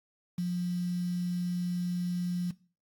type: tone with quantisation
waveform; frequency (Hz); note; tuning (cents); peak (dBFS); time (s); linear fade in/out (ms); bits
sine; 177.4; F3; +27; -28; 0.38-2.51; 5; 8
effects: noise-tail reverb RT60 0.4 s tail -20 dB re dry + AAC 64 kbps